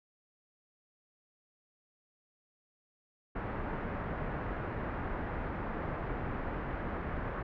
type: low-pass noise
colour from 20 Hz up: pink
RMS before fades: -37 dBFS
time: 3.35-7.43 s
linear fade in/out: 10 ms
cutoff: 1800 Hz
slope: 24 dB/octave
effects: none